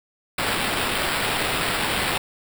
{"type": "noise with sample-and-hold", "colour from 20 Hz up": "violet", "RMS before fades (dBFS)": -24, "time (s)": [0.38, 2.18], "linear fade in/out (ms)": 5, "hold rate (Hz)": 6300, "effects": []}